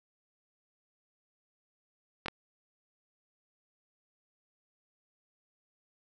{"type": "clicks", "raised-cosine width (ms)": 0.3, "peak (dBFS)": -18, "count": 2, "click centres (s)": [2.26, 2.283], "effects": []}